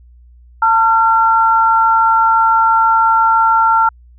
sine tone pair together, 897 / 1369.9 Hz, A5 / F6, +33 / -34 cents, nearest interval perfect fifth, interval 733 cents, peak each -11 dBFS, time 0.62-3.89 s, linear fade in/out 5 ms, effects added 60 Hz sine -40 dBFS peak until 4.18 s

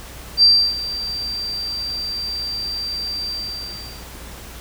sine tone with ADSR envelope, 4699 Hz, D8, in tune, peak -7 dBFS, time 0.37-4.07 s, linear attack 57 ms, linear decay 310 ms, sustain -16 dB, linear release 800 ms, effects added 60 Hz sine -38 dBFS peak until 4.6 s + pink hiss -38 dBFS RMS until 4.6 s

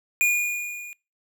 square tone with level ramp, 2436 Hz, D#7, 37 cents flat, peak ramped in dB -17 to -38 dBFS, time 0.21-0.93 s, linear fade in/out 0 ms, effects noise-tail reverb RT60 0.3 s tail -25 dB re dry

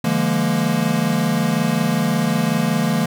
square chord, Bb dominant seventh, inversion first, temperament equal with one note detuned, 146.83 / 171.02 / 207.7 / 233.1 Hz, D3 / F3 / Ab3 / Bb3, 0 / -36 / 0 / 0 cents, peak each -25 / -22 / -23 / -22 dBFS, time 0.04-3.06 s, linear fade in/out 5 ms, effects none

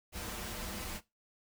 pink noise with comb filter, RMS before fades -41 dBFS, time 0.12-1.01 s, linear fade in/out 50 ms, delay 7.3 ms, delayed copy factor -0.9, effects noise-tail reverb RT60 0.2 s tail -17 dB re dry

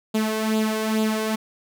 sawtooth tone with flanger, 218.1 Hz, A3, 15 cents flat, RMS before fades -23 dBFS, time 0.14-1.36 s, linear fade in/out 10 ms, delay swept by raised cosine 0.26 to 1.96 ms, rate 2.3 Hz, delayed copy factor +0.6, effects none

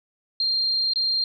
sine tone with dropouts, 4190 Hz, C8, 2 cents sharp, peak -20 dBFS, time 0.4-1.24 s, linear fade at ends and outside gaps 2 ms, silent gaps 0.935-0.958 s, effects none

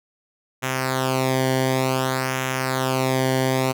sawtooth tone with flanger, 130.81 Hz, C3, in tune, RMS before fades -22 dBFS, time 0.62-3.73 s, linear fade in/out 20 ms, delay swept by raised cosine 0.22 to 0.78 ms, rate 0.55 Hz, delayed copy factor -0.75, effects none

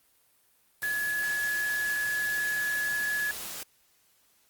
sine tone in noise, 1696 Hz, G#6, 36 cents sharp, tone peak -27 dBFS, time 0.83-3.31 s, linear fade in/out 0 ms, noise white, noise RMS -38 dBFS, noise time 0.82-3.63 s, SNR +8 dB, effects white hiss -66 dBFS RMS until 4.49 s + Opus 32 kbps

